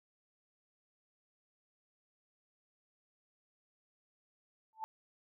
sine tone with exponential growth, 880 Hz, A5, in tune, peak -33 dBFS, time 4.73-4.84 s, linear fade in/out 0 ms, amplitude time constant 22 ms, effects none

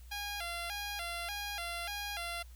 10% pulse tone with vibrato, 750 Hz, F#5, 23 cents sharp, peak -29 dBFS, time 0.11-2.43 s, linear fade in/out 10 ms, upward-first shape square, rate 1.7 Hz, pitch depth 150 cents each way, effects added 60 Hz sine -49 dBFS peak until 2.55 s + white hiss -64 dBFS RMS until 2.55 s

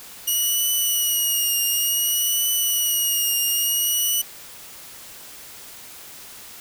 5% pulse tone with vibrato, 2904 Hz, F#7, 33 cents flat, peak -11 dBFS, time 0.27-4.22 s, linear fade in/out 10 ms, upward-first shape triangle, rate 0.56 Hz, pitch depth 48 cents each way, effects white hiss -41 dBFS RMS until 6.6 s

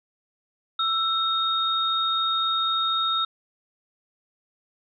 sine tone pair together, 1328 / 3713 Hz, E6 / A#7, +12 / -8 cents, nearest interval octave + tritone, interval 1780 cents, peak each -24 dBFS, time 0.79-3.25 s, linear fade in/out 5 ms, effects none

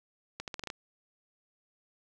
accelerating click train, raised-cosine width 0.2 ms, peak -20 dBFS, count 7, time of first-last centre 0.4-0.702 s, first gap 78 ms, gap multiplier 0.82, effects none

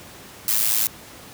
blue noise with amplitude modulation, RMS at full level -17 dBFS, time 0.48-0.87 s, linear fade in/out 2 ms, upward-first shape sine, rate 109 Hz, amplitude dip 75%, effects pink hiss -42 dBFS RMS until 1.33 s + high-pass 80 Hz 12 dB/octave

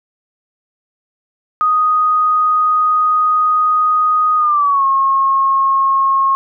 sine tone with pitch glide, 1244.5 to 1083.4 Hz, D#6 to C#6, 0 to -40 cents, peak -10 dBFS, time 1.61-6.35 s, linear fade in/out 0 ms, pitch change -240 cents, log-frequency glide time 4.37-4.85 s, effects none

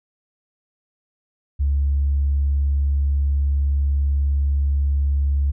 sine tone, 70.3 Hz, C#2, 25 cents sharp, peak -15 dBFS, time 1.59-5.52 s, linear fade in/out 20 ms, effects tanh soft clip ceiling -12 dBFS

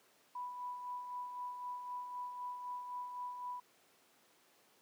sine tone with tremolo, 987.8 Hz, B5, in tune, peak -39 dBFS, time 0.35-3.6 s, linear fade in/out 5 ms, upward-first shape sine, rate 3.9 Hz, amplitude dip 45%, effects pink hiss -68 dBFS RMS until 4.81 s + high-pass 300 Hz 12 dB/octave

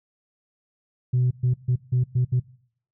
sine tone bursts at uneven times, 125.4 Hz, B2, 27 cents sharp, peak -16 dBFS, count 6, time 1.13-1.31 / 1.43-1.54 / 1.68-1.76 / 1.92-2.04 / 2.15-2.25 / 2.32-2.4 s, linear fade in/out 10 ms, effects noise-tail reverb RT60 0.6 s tail -22 dB re dry + tanh soft clip ceiling -15 dBFS

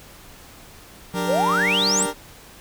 20% pulse chord, G minor, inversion second, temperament equal, 293.7 / 392 / 466.2 Hz, D4 / G4 / Bb4, 0 / 0 / 0 cents, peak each -24 / -26 / -21 dBFS, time 1.13-2.14 s, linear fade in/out 50 ms
sine tone with pitch glide, 179.2 to 190.96 Hz, F3 to G3, +45 to -45 cents, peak -27 dBFS, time 1.14-2.06 s, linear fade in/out 0 ms, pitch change +110 cents, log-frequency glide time 1.52-1.86 s
sine exponential sweep, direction up, 424.6 to 9540 Hz, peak -18 dBFS, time 1.25-2.07 s, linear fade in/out 50 ms
effects pink hiss -45 dBFS RMS until 2.6 s

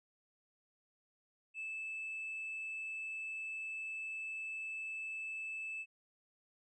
triangle tone with tanh clipping, 2624 Hz, E7, 9 cents flat, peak -40 dBFS, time 1.54-5.86 s, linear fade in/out 50 ms, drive 5 dB, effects resampled to 24000 Hz

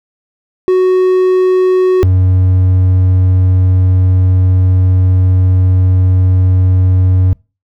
triangle tone pair in turn, 370.2 / 92.55 Hz, F#4 / F#2, +1 / +1 cents, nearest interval 2 octaves, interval 2400 cents, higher first, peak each -4 dBFS, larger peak neither, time 0.68-2.03 / 2.03-7.33 s, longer second, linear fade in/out 0 ms, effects noise-tail reverb RT60 0.3 s tail -24 dB re dry

